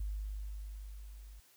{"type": "tone with level ramp", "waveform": "sine", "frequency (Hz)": 51, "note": "G#1", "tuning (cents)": -31, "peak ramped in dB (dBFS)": [-34, -49], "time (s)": [0, 1.4], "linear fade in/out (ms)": 5, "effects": ["white hiss -65 dBFS RMS until 1.56 s"]}